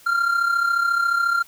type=tone with amplitude modulation; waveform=triangle; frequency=1386 Hz; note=F6; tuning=14 cents flat; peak=-13 dBFS; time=0.06-1.43 s; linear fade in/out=10 ms; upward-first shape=sine; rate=34.2 Hz; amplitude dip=60%; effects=white hiss -50 dBFS RMS until 1.47 s